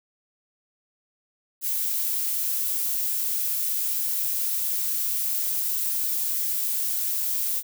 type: noise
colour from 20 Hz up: violet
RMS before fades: -26 dBFS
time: 1.61-7.63 s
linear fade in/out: 50 ms
effects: none